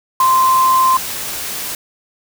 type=tone in noise; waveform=sine; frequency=1042 Hz; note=C6; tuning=7 cents flat; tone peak=-9 dBFS; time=0.2-0.97 s; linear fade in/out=2 ms; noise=white; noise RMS=-24 dBFS; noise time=0.2-1.75 s; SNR=+12 dB; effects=none

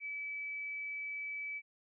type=tone; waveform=sine; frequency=2298 Hz; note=D7; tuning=38 cents flat; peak=-38 dBFS; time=0-1.62 s; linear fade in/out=50 ms; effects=none

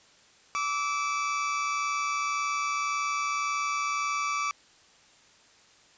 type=tone pair together; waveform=30% pulse; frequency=1158.2 / 1300 Hz; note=D6 / E6; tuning=-24 / -24 cents; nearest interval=major second; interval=200 cents; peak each=-25 / -33 dBFS; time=0.55-4.51 s; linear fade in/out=0 ms; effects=white hiss -58 dBFS RMS until 5.97 s + resampled to 16000 Hz

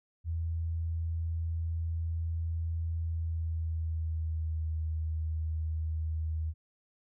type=tone with pitch glide; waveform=sine; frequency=82.41 to 79.33 Hz; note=E2 to D#2; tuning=0 to +34 cents; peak=-30 dBFS; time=0.24-6.54 s; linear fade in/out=50 ms; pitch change=-66 cents; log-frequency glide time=3-4.65 s; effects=none

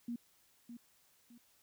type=tone with echo; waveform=sine; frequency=237.3 Hz; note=A#3; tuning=31 cents sharp; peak=-37 dBFS; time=0.08-0.16 s; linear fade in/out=5 ms; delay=610 ms; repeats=2; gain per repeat=-9 dB; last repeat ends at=1.38 s; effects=white hiss -70 dBFS RMS until 1.62 s

